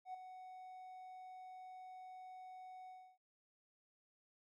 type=tone with ADSR envelope; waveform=triangle; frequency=743 Hz; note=F#5; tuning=7 cents sharp; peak=-39 dBFS; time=0.05-3.18 s; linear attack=91 ms; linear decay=7 ms; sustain=-10 dB; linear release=300 ms; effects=tanh soft clip ceiling -39 dBFS